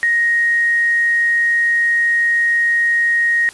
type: tone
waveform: sine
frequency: 1873 Hz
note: A#6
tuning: 8 cents sharp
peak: -12 dBFS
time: 0.03-3.49 s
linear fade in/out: 0 ms
effects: white hiss -40 dBFS RMS until 3.53 s + resampled to 24000 Hz